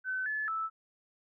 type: tone with pitch steps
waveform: sine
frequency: 1520 / 1725 / 1314 Hz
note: F#6 / A6 / E6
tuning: +46 / -35 / -6 cents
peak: -31 dBFS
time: 0.04-0.7 s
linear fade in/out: 50 ms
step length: 220 ms
effects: none